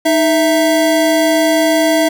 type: tone pair together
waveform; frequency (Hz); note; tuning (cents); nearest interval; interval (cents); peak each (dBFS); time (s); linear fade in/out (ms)
square; 311.1 / 659.3; D#4 / E5; 0 / 0; octave + minor second; 1300; -14 / -13; 0.05-2.09; 10
effects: none